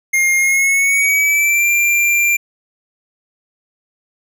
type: tone with pitch glide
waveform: square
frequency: 2128 to 2375 Hz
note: C7 to D7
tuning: +29 to +19 cents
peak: -12 dBFS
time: 0.13-2.37 s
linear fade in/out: 10 ms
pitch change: +190 cents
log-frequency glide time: 0.36-1.7 s
effects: none